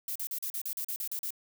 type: noise bursts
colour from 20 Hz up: violet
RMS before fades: -35 dBFS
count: 11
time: 0.08-1.306 s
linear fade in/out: 2 ms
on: 76 ms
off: 39 ms
effects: none